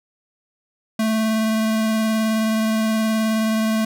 square tone with vibrato, 220 Hz, A3, in tune, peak -18 dBFS, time 0.99-3.85 s, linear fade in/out 5 ms, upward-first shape triangle, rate 19 Hz, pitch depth 16 cents each way, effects none

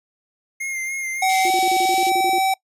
square tone with vibrato, 2122 Hz, C7, 24 cents sharp, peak -25 dBFS, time 0.6-1.49 s, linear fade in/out 10 ms, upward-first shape sine, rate 3.5 Hz, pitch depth 31 cents each way
square tone with pitch glide, 759 to 767.4 Hz, F#5 to G5, +44 to -37 cents, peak -17 dBFS, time 1.22-2.54 s, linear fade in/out 5 ms, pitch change +19 cents, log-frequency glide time 1.83-2.01 s
pink band-pass noise, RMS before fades -33 dBFS, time 1.29-2.1 s, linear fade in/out 5 ms, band 2900 to 10000 Hz, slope 24 dB/octave
sine tone bursts, 355.3 Hz, F4, 30 cents sharp, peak -23 dBFS, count 11, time 1.45-2.384 s, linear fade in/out 2 ms, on 54 ms, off 34 ms
effects noise-tail reverb RT60 0.1 s tail -23 dB re dry + resampled to 32000 Hz

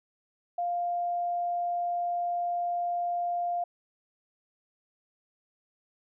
sine tone, 700 Hz, F5, 4 cents sharp, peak -27 dBFS, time 0.58-3.64 s, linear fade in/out 5 ms, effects none

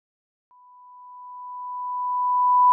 sine tone with exponential growth, 992 Hz, B5, 7 cents sharp, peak -11 dBFS, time 0.51-2.72 s, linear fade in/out 0 ms, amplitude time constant 480 ms, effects none

